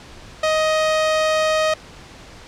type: tone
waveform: sawtooth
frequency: 626 Hz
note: D#5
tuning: 10 cents sharp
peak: -12 dBFS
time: 0.43-1.74 s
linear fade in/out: 5 ms
effects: pink hiss -41 dBFS RMS until 2.47 s + low-pass 6000 Hz 12 dB/octave